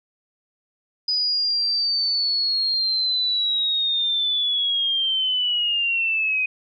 sine linear sweep, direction down, 4978 to 2499 Hz, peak -19 dBFS, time 1.08-6.46 s, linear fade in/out 5 ms, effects none

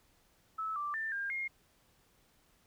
sine tone with pitch steps, 1303 / 1173 / 1782 / 1605 / 2136 Hz, E6 / D6 / A6 / G6 / C7, -20 / -2 / +22 / +40 / +35 cents, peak -34 dBFS, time 0.58-1.48 s, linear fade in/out 10 ms, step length 180 ms, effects pink hiss -69 dBFS RMS until 2.66 s

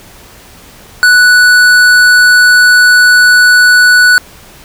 sine tone with tanh clipping, 1480 Hz, F#6, in tune, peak -4 dBFS, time 1.03-4.18 s, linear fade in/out 0 ms, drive 15 dB, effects pink hiss -36 dBFS RMS until 4.64 s

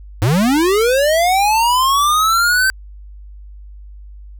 square linear sweep, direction up, 96.5 to 1558 Hz, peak -12 dBFS, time 0.22-2.7 s, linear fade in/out 0 ms, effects added 50 Hz sine -33 dBFS peak until 4.39 s

